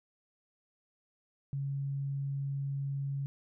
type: tone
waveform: sine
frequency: 138.8 Hz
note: C#3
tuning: 3 cents sharp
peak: -32 dBFS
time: 1.53-3.26 s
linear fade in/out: 0 ms
effects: none

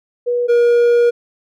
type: tone pair in turn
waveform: sine / triangle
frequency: 485 / 476.4 Hz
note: B4 / A#4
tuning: -31 / +38 cents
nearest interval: unison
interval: 31 cents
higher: first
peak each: -14 / -7 dBFS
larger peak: second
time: 0.26-0.48 / 0.48-1.11 s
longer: second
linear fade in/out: 20 ms
effects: none

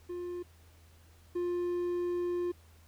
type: tone pair in turn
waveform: triangle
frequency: 353.4 / 352.1 Hz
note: F4 / F4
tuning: +21 / +14 cents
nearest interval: unison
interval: 7 cents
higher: first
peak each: -34 / -28 dBFS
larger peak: second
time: 0.09-0.43 / 1.35-2.52 s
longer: second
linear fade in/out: 10 ms
effects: added 82 Hz sine -57 dBFS peak until 2.87 s + pink hiss -64 dBFS RMS until 2.87 s

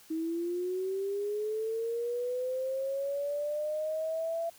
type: linear sweep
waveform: sine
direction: up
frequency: 316.5 to 674 Hz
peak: -30 dBFS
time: 0.1-4.5 s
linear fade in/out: 10 ms
effects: white hiss -57 dBFS RMS until 4.58 s

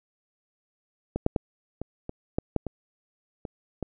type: clicks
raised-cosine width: 2 ms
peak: -14 / -7 / -10 / -19 / -20 / -11 / -10 / -18 / -21 / -17 dBFS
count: 10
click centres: 1.16 / 1.264 / 1.362 / 1.816 / 2.094 / 2.385 / 2.563 / 2.667 / 3.452 / 3.827 s
effects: none

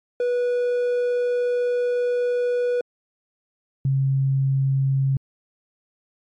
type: tone pair in turn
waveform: triangle / sine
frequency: 488.9 / 135.38 Hz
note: B4 / C#3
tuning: -18 / -41 cents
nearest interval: octave + minor seventh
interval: 2223 cents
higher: first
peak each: -17 dBFS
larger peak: neither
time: 0.2-2.81 / 3.85-5.17 s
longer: first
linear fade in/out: 2 ms
effects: MP3 48 kbps

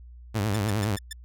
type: tone with vibrato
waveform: sawtooth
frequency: 104.4 Hz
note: G#2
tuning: 10 cents sharp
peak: -20 dBFS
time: 0.34-0.97 s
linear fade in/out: 20 ms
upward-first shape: triangle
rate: 9.7 Hz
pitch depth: 160 cents each way
type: tone bursts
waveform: 10% pulse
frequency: 1767 Hz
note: A6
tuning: 7 cents sharp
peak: -24 dBFS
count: 5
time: 0.54-1.13 s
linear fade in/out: 5 ms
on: 22 ms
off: 120 ms
effects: added 60 Hz sine -43 dBFS peak until 1.24 s

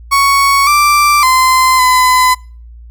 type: tone with pitch steps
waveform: 35% pulse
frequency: 1112 / 1175 / 1033 / 1012 Hz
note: C#6 / D6 / C6 / B5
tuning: +5 / +1 / -22 / +42 cents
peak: -5 dBFS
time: 0.11-2.35 s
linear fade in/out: 20 ms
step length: 560 ms
effects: noise-tail reverb RT60 0.4 s tail -25 dB re dry + added 58 Hz sine -31 dBFS peak until 2.9 s

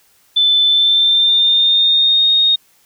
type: tone with pitch glide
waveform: sine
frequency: 3520 to 3714 Hz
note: A7 to A#7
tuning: 0 to -7 cents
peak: -9 dBFS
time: 0.36-2.56 s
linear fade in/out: 10 ms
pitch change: +93 cents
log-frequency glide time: 0.66-2.29 s
effects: white hiss -54 dBFS RMS until 2.85 s

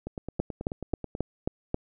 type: two click trains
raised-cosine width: 2 ms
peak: -13 / -21 dBFS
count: 6 / 11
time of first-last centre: 0.4-1.744 / 0.07-1.151 s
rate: 3.72 / 9.25 Hz
effects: none

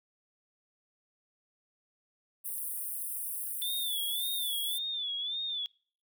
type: high-pass noise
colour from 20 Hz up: pink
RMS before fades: -37 dBFS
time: 2.44-4.79 s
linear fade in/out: 20 ms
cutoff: 8900 Hz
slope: 96 dB/octave
type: tone with vibrato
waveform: sine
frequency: 3498 Hz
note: A7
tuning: 11 cents flat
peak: -32 dBFS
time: 3.62-5.66 s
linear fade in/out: 0 ms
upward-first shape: sine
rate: 1.8 Hz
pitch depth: 99 cents each way
effects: noise-tail reverb RT60 0.5 s tail -26 dB re dry

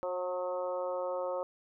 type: harmonic tone with a mistuned harmonic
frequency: 181.7 Hz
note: F#3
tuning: 31 cents flat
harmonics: 2 / 3 / 4 / 5 / 6 / 7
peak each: -43 / -33 / -45 / -42 / -45 / -45 dBFS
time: 0.03-1.43 s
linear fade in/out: 0 ms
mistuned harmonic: 3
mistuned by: -16 cents
effects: none

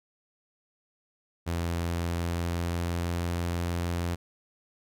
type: tone with pitch glide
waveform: sawtooth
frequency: 85 to 86.34 Hz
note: F2 to F2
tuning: -46 to -19 cents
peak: -24 dBFS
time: 1.46-4.16 s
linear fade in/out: 20 ms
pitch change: +27 cents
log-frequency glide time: 1.62-3.36 s
effects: none

